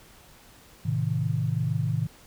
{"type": "chord", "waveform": "sine", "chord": "A diminished", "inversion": "none", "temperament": "just", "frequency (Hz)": [110, 132, 158.4], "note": ["A2", "C3", "Eb3"], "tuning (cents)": [0, 16, 31], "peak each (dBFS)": -28, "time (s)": [0.85, 2.07], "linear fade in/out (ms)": 10, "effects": ["pink hiss -53 dBFS RMS until 2.26 s"]}